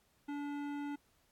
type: tone with hard clipping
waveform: sine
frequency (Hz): 288.2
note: D4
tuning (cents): -33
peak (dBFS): -40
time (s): 0.28-0.96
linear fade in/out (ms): 10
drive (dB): 15
effects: pink hiss -73 dBFS RMS until 1.31 s + AAC 64 kbps